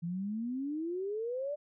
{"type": "exponential sweep", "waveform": "sine", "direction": "up", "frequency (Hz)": [164.81, 600], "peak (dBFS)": -33, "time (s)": [0.02, 1.56], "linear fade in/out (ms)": 20, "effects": []}